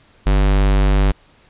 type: tone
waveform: square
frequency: 49 Hz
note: G1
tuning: in tune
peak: -12 dBFS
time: 0.26-1.12 s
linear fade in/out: 10 ms
effects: pink hiss -52 dBFS RMS until 1.49 s + resampled to 8000 Hz